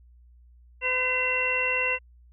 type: harmonic tone with a mistuned harmonic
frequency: 508 Hz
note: B4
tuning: 49 cents sharp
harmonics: 1 / 2 / 3 / 4 / 5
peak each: -32 / -34 / -36 / -29 / -25 dBFS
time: 0.81-1.99 s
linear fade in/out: 50 ms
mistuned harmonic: 5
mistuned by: +120 cents
effects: added 60 Hz sine -51 dBFS peak until 2.32 s